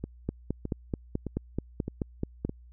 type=two click trains; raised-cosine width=3 ms; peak=-20 / -16 dBFS; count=5 / 11; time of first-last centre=0.04-2.494 / 0.29-2.45 s; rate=1.63 / 4.63 Hz; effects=added 60 Hz sine -49 dBFS peak until 2.72 s